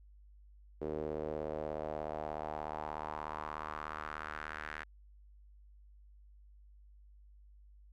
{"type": "tone with band-pass filter sweep", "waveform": "sawtooth", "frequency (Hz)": 76.7, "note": "D#2", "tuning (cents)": -24, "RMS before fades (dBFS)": -41, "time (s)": [0.81, 4.84], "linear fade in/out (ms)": 10, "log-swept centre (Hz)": [420, 1700], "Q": 3, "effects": ["added 50 Hz sine -56 dBFS peak until 7.92 s"]}